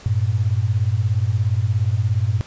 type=beating tone pair; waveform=sine; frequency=97.3 / 114.3 Hz; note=G2 / A#2; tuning=-12 / -34 cents; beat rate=17 Hz; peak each=-19 / -19 dBFS; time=0.06-2.41 s; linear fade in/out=0 ms; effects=pink hiss -43 dBFS RMS until 2.46 s + resampled to 16000 Hz